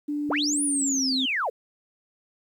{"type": "tone with pitch glide", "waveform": "sine", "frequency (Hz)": [293.7, 261.7], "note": ["D4", "C4"], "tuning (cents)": [0, 0], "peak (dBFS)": -25, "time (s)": [0.08, 1.26], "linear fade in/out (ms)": 10, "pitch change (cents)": -200, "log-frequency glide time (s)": [0.53, 1.1]}
{"type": "linear two-way sweep", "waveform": "sine", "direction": "up then down", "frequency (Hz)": [58.27, 9956, 397.6], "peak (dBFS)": -23, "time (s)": [0.29, 1.5], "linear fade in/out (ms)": 10, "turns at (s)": 0.63}
{"effects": ["tanh soft clip ceiling -14 dBFS", "10-bit"]}